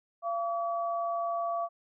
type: tone pair together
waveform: sine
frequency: 684 / 1143.1 Hz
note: F5 / D6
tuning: -36 / -47 cents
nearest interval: major sixth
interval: 889 cents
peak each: -30 / -34 dBFS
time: 0.22-1.69 s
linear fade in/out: 50 ms
effects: none